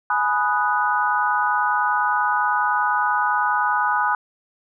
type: chord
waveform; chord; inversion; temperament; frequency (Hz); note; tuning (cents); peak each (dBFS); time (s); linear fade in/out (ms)
sine; G# minor seventh; none; equal with one note detuned; 837.8 / 987.8 / 1244.5 / 1480; G#5 / B5 / D#6 / F#6; +15 / 0 / 0 / 0; -23; 0.1-4.15; 2
effects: none